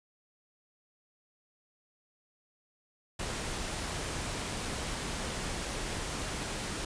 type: noise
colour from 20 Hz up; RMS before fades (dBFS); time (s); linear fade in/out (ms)
pink; -36; 3.19-6.85; 5
effects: resampled to 22050 Hz